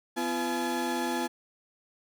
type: tone cluster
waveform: 35% pulse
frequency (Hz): 251.3 / 341.6 / 850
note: B3 / F4 / G#5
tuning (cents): +30 / -38 / +40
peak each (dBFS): -31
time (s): 0.16-1.28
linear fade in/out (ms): 20
effects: none